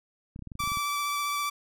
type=clicks; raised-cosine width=5 ms; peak=-28 dBFS; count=11; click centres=0.361 / 0.392 / 0.423 / 0.473 / 0.518 / 0.554 / 0.604 / 0.638 / 0.675 / 0.719 / 0.772 s
type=tone with vibrato; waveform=sawtooth; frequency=1160 Hz; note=D6; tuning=22 cents flat; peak=-24 dBFS; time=0.59-1.5 s; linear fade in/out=10 ms; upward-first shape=sine; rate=15 Hz; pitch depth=14 cents each way
effects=none